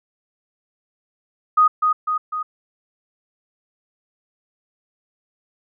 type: tone with echo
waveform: sine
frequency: 1244.5 Hz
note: D#6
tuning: in tune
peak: -10 dBFS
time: 1.57-1.68 s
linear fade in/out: 10 ms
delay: 250 ms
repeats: 3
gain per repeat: -4 dB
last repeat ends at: 2.43 s
effects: none